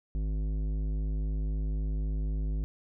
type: tone with tanh clipping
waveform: triangle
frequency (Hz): 51.91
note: G#1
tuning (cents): 0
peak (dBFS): -30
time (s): 0.15-2.64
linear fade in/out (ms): 0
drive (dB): 17
effects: none